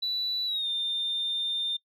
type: tone with pitch glide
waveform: sine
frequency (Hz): 3960 to 3610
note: B7 to A7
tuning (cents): +4 to +44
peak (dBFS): -26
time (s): 0.02-1.77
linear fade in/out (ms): 10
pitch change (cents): -160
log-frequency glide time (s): 0.46-0.68
effects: noise-tail reverb RT60 0.1 s tail -22 dB re dry + tanh soft clip ceiling -23 dBFS